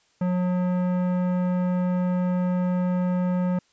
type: tone with tanh clipping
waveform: sine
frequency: 180.6 Hz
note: F#3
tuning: 42 cents flat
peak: -23 dBFS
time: 0.21-3.59 s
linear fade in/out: 5 ms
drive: 15 dB
effects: white hiss -64 dBFS RMS until 3.72 s + resampled to 16000 Hz